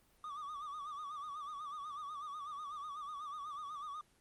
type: tone with vibrato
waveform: triangle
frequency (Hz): 1180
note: D6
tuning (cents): +8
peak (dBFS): -40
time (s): 0.24-4.01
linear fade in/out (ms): 2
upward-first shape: sine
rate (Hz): 8.1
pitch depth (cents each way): 96
effects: pink hiss -70 dBFS RMS until 4.2 s + Opus 24 kbps